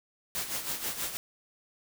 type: noise with tremolo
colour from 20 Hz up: white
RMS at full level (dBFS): -32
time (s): 0.35-1.17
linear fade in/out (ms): 0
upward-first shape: sine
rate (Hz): 6.2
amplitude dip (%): 65
effects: none